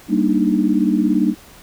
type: chord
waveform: sine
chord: Eb major seventh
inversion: first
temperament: equal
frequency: 196 / 233.1 / 293.7 / 311.1 Hz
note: G3 / Bb3 / D4 / Eb4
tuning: 0 / 0 / 0 / 0 cents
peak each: -19 dBFS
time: 0.08-1.35 s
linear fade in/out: 50 ms
effects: pink hiss -44 dBFS RMS until 1.62 s